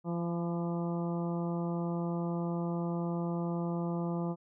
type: harmonic tone with a mistuned harmonic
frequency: 171.2 Hz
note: F3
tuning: 34 cents flat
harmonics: 1 / 2 / 3 / 4 / 5 / 6 / 7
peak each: -32 / -38 / -42 / -44 / -46 / -48 / -49 dBFS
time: 0.04-4.36 s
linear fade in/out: 50 ms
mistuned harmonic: 6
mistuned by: -31 cents
effects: none